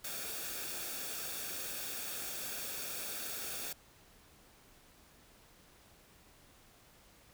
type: noise with comb filter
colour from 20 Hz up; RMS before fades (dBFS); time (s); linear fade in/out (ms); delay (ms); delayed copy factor
white; -41; 0.04-3.73; 5; 0.99; -0.55
effects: pink hiss -62 dBFS RMS until 7.33 s